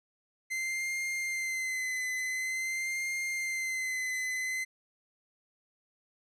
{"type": "tone with vibrato", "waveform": "45% pulse", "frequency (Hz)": 2069, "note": "C7", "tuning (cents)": -20, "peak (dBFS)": -31, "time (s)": [0.5, 4.65], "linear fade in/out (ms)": 20, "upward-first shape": "sine", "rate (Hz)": 0.47, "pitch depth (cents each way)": 37, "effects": ["low-pass 10000 Hz 12 dB/octave"]}